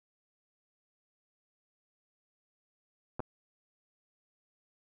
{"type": "clicks", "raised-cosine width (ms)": 1, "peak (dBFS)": -22, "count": 2, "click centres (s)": [3.195, 3.203], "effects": []}